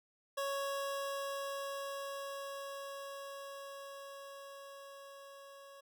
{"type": "tone with level ramp", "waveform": "25% pulse", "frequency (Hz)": 554.4, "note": "C#5", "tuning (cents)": 0, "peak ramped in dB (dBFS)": [-31, -49], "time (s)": [0.37, 5.81], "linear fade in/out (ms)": 10, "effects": []}